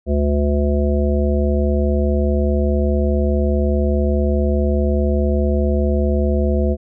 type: harmonic tone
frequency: 72.4 Hz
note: D2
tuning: 24 cents flat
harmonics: 1 / 3 / 5 / 7 / 9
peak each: -16 / -21 / -23 / -24 / -26 dBFS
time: 0.06-6.77 s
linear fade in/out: 50 ms
effects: none